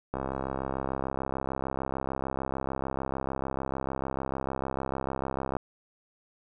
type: click train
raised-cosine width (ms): 1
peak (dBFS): -17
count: 363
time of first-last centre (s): 0.14-5.567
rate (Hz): 66.7
effects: none